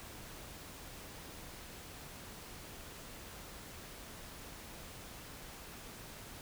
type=silence; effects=pink hiss -50 dBFS RMS until 6.41 s